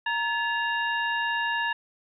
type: harmonic tone with a mistuned harmonic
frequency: 932.3 Hz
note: A#5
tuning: in tune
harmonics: 1 / 2 / 3 / 4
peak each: -29 / -27 / -33 / -41 dBFS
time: 0.06-1.73 s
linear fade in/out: 5 ms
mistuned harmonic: 2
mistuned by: -140 cents
effects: none